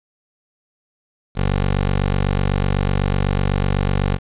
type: tone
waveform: 15% pulse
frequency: 48 Hz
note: G1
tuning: 36 cents flat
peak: -10 dBFS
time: 1.35-4.19 s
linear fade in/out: 50 ms
effects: resampled to 8000 Hz + 8-bit